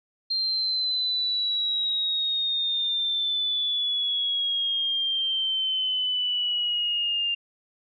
sine exponential sweep, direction down, 4186 to 2794 Hz, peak -23 dBFS, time 0.3-7.35 s, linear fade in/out 10 ms, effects none

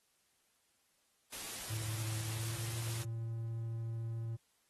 white noise, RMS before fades -44 dBFS, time 1.32-3.04 s, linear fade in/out 10 ms
triangle tone with pitch glide, 110 to 114.21 Hz, A2 to A#2, 0 to -35 cents, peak -35 dBFS, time 1.69-4.37 s, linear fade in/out 20 ms, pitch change +65 cents, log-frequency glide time 2.15-2.73 s
effects white hiss -75 dBFS RMS until 4.69 s + AAC 32 kbps

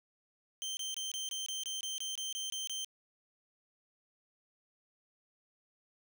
25% pulse tone bursts, 3124 Hz, G7, 7 cents flat, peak -33 dBFS, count 13, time 0.62-2.846 s, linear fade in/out 0 ms, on 150 ms, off 23 ms, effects none

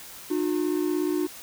triangle tone pair together, 304 / 360.9 Hz, D#4 / F#4, -40 / -43 cents, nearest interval minor third, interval 297 cents, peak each -24 dBFS, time 0.3-1.27 s, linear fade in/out 10 ms, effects white hiss -43 dBFS RMS until 1.42 s

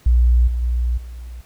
sine tone with level steps, 60 Hz, B1, 49 cents flat, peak -10 / -18 / -16 / -30 dBFS, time 0.06-1.41 s, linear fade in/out 5 ms, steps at 0.47 / 0.62 / 0.97 s, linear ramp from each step 10 ms, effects pink hiss -52 dBFS RMS until 1.45 s

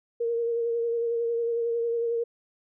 sine tone with vibrato, 466.2 Hz, A#4, in tune, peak -24 dBFS, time 0.2-2.24 s, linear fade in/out 10 ms, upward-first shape sine, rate 11 Hz, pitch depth 23 cents each way, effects none

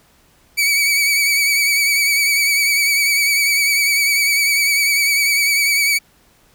sawtooth tone with vibrato, 2271 Hz, C#7, 41 cents sharp, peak -10 dBFS, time 0.57-5.99 s, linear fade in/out 20 ms, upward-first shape triangle, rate 10 Hz, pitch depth 53 cents each way, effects pink hiss -54 dBFS RMS until 6.54 s

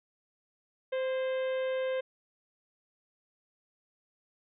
harmonic tone with a mistuned harmonic, 520 Hz, C5, 11 cents flat, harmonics 1 / 2 / 3 / 4 / 5 / 6 / 7, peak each -29 / -46 / -44 / -46 / -51 / -50 / -55 dBFS, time 0.92-2.01 s, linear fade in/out 10 ms, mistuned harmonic 3, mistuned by +44 cents, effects none

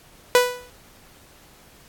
sawtooth tone with exponential decay, 493.9 Hz, B4, in tune, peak -6 dBFS, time 0.35-0.7 s, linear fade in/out 1 ms, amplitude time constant 75 ms, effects pink hiss -51 dBFS RMS until 1.88 s + AAC 64 kbps

